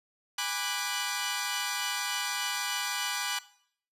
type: chord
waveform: 10% pulse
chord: G# half-diminished seventh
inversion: none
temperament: equal with one note detuned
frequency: 818.7 / 987.8 / 1174.7 / 1480 Hz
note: G#5 / B5 / D6 / F#6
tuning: -25 / 0 / 0 / 0 cents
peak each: -28 / -27 / -28 / -27 dBFS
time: 0.38-3.39 s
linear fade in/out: 5 ms
effects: noise-tail reverb RT60 0.6 s tail -18 dB re dry + resampled to 32000 Hz